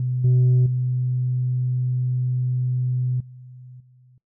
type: tone with level steps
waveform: sine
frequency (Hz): 126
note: B2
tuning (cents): +35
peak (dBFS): -20 / -11 / -19 / -39 / -50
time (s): 0-4.18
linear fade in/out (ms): 2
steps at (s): 0.24 / 0.66 / 3.2 / 3.8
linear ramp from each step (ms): 5
effects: noise-tail reverb RT60 0.2 s tail -26 dB re dry + tanh soft clip ceiling -12 dBFS